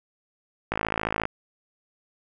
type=click train; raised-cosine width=0.5 ms; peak=-10 dBFS; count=30; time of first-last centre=0.72-1.254 s; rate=54.3 Hz; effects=none

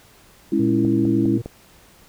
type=chord; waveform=sine; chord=C# minor; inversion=second; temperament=equal; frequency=207.7 / 277.2 / 329.6 Hz; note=G#3 / C#4 / E4; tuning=0 / 0 / 0 cents; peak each=-22 / -21 / -19 dBFS; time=0.52-1.38 s; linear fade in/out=5 ms
type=harmonic tone; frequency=116.54 Hz; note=A#2; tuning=in tune; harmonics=1 / 3 / 4; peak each=-24 / -34 / -36 dBFS; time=0.59-1.42 s; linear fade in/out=10 ms
type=click train; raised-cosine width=2 ms; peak=-17 dBFS; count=4; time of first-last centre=0.85-1.46 s; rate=4.92 Hz
effects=pink hiss -51 dBFS RMS until 2.08 s

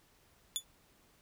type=tone with exponential decay; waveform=20% pulse; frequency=3466 Hz; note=A7; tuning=27 cents flat; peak=-22 dBFS; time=0.56-0.64 s; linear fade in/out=0 ms; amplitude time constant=16 ms; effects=pink hiss -67 dBFS RMS until 1.21 s

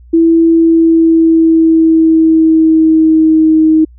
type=tone with pitch glide; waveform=sine; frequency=330 to 315.3 Hz; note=E4 to D#4; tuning=+2 to +23 cents; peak=-4 dBFS; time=0.13-3.85 s; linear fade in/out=10 ms; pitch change=-79 cents; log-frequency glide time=0.49-3.62 s; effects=added 60 Hz sine -35 dBFS peak until 3.98 s

